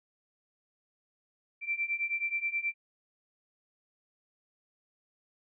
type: beating tone pair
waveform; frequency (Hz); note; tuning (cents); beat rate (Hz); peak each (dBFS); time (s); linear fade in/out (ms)
sine; 2342 / 2351.4; D7 / D7; -5 / +2; 9.4; -34 / -32; 1.61-2.74; 50
effects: none